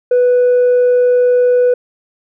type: tone with tanh clipping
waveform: triangle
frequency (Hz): 493.9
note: B4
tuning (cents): 0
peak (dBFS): -8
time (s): 0.11-1.74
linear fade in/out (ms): 5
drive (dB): 6
effects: none